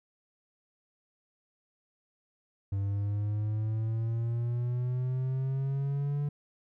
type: exponential sweep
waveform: triangle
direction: up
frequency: 98 to 145.9 Hz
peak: -26 dBFS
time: 2.72-6.29 s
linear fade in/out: 5 ms
effects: none